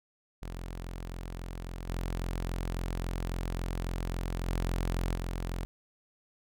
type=tone with level steps; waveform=sawtooth; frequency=43.65 Hz; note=F1; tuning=in tune; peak=-34 / -28 / -25 / -29 dBFS; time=0.42-5.65 s; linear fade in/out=0 ms; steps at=1.89 / 4.47 / 5.15 s; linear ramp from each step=2 ms; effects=none